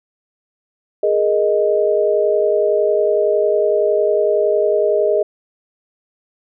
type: chord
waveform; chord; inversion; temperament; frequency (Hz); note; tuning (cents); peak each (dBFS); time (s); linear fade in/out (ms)
sine; Ab suspended second; none; equal; 415.3 / 466.2 / 622.3; Ab4 / Bb4 / Eb5; 0 / 0 / 0; -16 / -20 / -16; 1.03-5.23; 5
effects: none